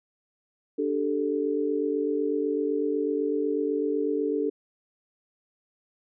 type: chord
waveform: sine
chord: D suspended fourth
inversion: none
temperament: equal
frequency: 293.7 / 392 / 440 Hz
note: D4 / G4 / A4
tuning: 0 / 0 / 0 cents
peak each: -28 / -30 / -27 dBFS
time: 0.78-4.5 s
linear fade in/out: 10 ms
effects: none